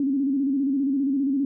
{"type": "tone with vibrato", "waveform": "sine", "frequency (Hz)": 274.2, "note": "C#4", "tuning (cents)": -19, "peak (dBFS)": -20, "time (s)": [0, 1.45], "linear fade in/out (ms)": 2, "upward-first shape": "square", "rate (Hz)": 15, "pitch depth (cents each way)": 67, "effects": []}